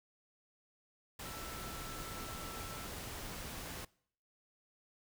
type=tone in noise; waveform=sine; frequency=1331 Hz; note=E6; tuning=16 cents sharp; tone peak=-51 dBFS; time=1.25-2.87 s; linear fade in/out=5 ms; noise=pink; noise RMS=-45 dBFS; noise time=1.19-3.85 s; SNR=-9 dB; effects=noise-tail reverb RT60 0.6 s tail -23 dB re dry